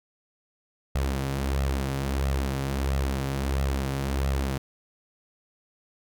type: tone with flanger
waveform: sawtooth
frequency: 67.8 Hz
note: C#2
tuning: 38 cents flat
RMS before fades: -27 dBFS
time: 0.95-4.58 s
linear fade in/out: 5 ms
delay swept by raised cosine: 1.5 to 7 ms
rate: 1.5 Hz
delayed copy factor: +0.55
effects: none